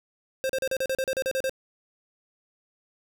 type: tone bursts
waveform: square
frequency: 528 Hz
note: C5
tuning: 16 cents sharp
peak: -25 dBFS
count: 12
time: 0.44-1.495 s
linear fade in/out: 0 ms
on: 54 ms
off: 37 ms
effects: none